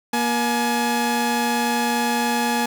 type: tone pair together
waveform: sawtooth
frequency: 237.4 / 846 Hz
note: A#3 / G#5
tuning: +32 / +32 cents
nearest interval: octave + minor seventh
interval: 2200 cents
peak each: -18 dBFS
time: 0.13-2.66 s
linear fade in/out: 5 ms
effects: 9-bit